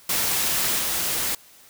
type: noise with level steps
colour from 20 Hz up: white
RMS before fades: -23 / -25 dBFS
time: 0.09-1.35 s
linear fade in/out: 5 ms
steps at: 0.78 s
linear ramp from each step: 10 ms
effects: white hiss -51 dBFS RMS until 1.69 s